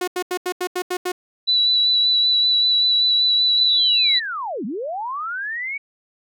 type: tone bursts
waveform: sawtooth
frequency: 362 Hz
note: F#4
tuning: 38 cents flat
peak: -17 dBFS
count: 8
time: 0.01-1.119 s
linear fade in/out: 5 ms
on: 66 ms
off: 83 ms
type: tone with vibrato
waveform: sine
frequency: 3951 Hz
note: B7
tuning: in tune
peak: -14 dBFS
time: 1.47-4.2 s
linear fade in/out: 20 ms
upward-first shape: sine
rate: 5.2 Hz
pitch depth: 18 cents each way
type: linear two-way sweep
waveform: sine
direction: down then up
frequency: 4186 to 185 to 2282 Hz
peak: -24 dBFS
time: 3.57-5.78 s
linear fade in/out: 10 ms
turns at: 4.65 s
effects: none